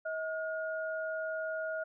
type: tone pair together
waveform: sine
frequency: 637.4 / 1432 Hz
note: D#5 / F6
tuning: +42 / +43 cents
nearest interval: octave + major second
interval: 1401 cents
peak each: -35 / -38 dBFS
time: 0.05-1.84 s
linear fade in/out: 10 ms
effects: none